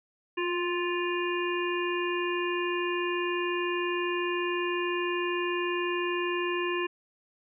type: harmonic tone with a mistuned harmonic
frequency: 349.2 Hz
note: F4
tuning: in tune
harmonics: 1 / 3 / 5 / 7 / 8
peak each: -29 / -34 / -36 / -37 / -38 dBFS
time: 0.37-6.87 s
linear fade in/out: 10 ms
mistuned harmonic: 1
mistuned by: +21 cents
effects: none